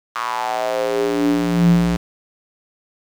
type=tone with high-pass filter sweep; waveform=square; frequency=58.27 Hz; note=A#1; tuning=in tune; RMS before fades=-18 dBFS; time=0.15-1.97 s; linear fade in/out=10 ms; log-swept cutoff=1200 to 120 Hz; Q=5.2; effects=low-pass 7000 Hz 12 dB/octave + 7-bit